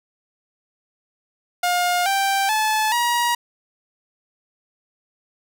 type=tone with pitch steps; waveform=sawtooth; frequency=711 / 784.4 / 865.3 / 954.6 Hz; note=F5 / G5 / A5 / A#5; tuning=+31 / +1 / -29 / +41 cents; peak=-14 dBFS; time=1.63-3.35 s; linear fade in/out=5 ms; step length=430 ms; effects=none